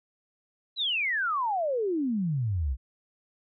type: exponential sweep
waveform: sine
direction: down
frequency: 4068 to 59 Hz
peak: -25 dBFS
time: 0.76-2.77 s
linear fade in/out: 50 ms
effects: none